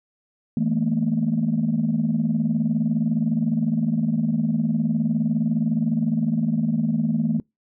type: tone cluster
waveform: sine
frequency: 160.9 / 215.5 / 235.1 Hz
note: E3 / A3 / A#3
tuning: -42 / -36 / +15 cents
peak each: -24 / -22 / -22 dBFS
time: 0.57-7.4 s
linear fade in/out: 2 ms
effects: noise-tail reverb RT60 0.2 s tail -26 dB re dry + tanh soft clip ceiling -12 dBFS